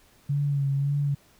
sine tone with vibrato, 140.9 Hz, C#3, 29 cents sharp, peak -22 dBFS, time 0.29-1.15 s, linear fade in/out 10 ms, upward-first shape sine, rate 1.8 Hz, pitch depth 36 cents each way, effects pink hiss -59 dBFS RMS until 1.39 s

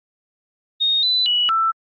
sine tone with pitch steps, 3713 / 3998 / 2935 / 1329 Hz, A#7 / B7 / F#7 / E6, -8 / +20 / -15 / +14 cents, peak -15 dBFS, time 0.8-1.72 s, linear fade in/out 20 ms, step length 230 ms, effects Opus 24 kbps

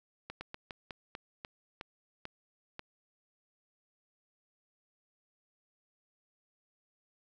slowing click train, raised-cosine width 0.3 ms, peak -25 dBFS, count 10, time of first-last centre 0.3-2.794 s, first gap 110 ms, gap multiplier 1.22, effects none

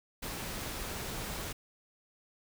pink noise, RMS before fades -39 dBFS, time 0.22-1.53 s, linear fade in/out 10 ms, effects none

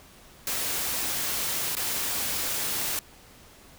white noise with dropouts, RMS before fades -29 dBFS, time 0.47-2.99 s, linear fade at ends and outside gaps 1 ms, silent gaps 1.752-1.768 s, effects pink hiss -52 dBFS RMS until 3.78 s

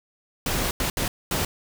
pink noise bursts at uneven times, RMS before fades -25 dBFS, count 4, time 0.46-0.71 / 0.8-0.9 / 0.97-1.08 / 1.31-1.45 s, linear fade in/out 2 ms, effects none

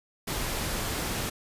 pink noise, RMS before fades -31 dBFS, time 0.27-1.3 s, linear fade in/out 10 ms, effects resampled to 32000 Hz

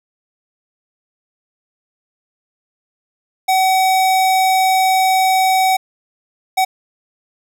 square tone bursts at uneven times, 756 Hz, F#5, 37 cents sharp, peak -12 dBFS, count 2, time 3.48-5.77 / 6.57-6.65 s, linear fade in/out 10 ms, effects none

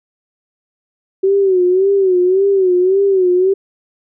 sine tone with vibrato, 377.6 Hz, F#4, 35 cents sharp, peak -9 dBFS, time 1.23-3.54 s, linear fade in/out 10 ms, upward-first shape sine, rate 1.8 Hz, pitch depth 94 cents each way, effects none

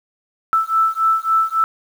sine beating tone pair, 1318.5 / 1322.1 Hz, E6 / E6, 0 / +5 cents, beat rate 3.6 Hz, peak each -17 dBFS, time 0.53-1.64 s, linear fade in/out 0 ms, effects 7-bit

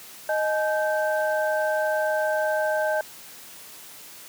sine tone cluster, 621 / 849 / 1556 Hz, D#5 / G#5 / G6, -3 / +38 / -13 cents, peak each -23 / -29 / -28 dBFS, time 0.29-3.01 s, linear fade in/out 2 ms, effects white hiss -44 dBFS RMS until 4.28 s + high-pass 100 Hz 12 dB/octave

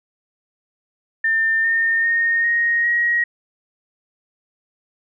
sine tone with pitch steps, 1800 / 1823 / 1846.3 / 1869.9 / 1893.9 Hz, A6 / A#6 / A#6 / A#6 / A#6, +39 / -39 / -17 / +5 / +27 cents, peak -15 dBFS, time 1.24-3.24 s, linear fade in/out 5 ms, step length 400 ms, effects none

